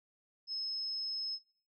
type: tone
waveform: sine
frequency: 5180 Hz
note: E8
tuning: 31 cents flat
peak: -35 dBFS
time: 0.47-1.39 s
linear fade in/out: 50 ms
effects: noise-tail reverb RT60 0.4 s tail -17 dB re dry